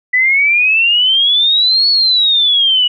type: exponential two-way sweep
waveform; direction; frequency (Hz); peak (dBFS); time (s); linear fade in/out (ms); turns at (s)
sine; up then down; 1975.5 to 4435 to 2910; -8; 0.13-2.88; 10; 1.89
effects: none